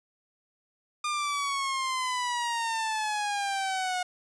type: exponential sweep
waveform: sawtooth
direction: down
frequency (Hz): 1212 to 723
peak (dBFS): -24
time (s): 1.04-4.03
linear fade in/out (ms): 5
effects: resampled to 22050 Hz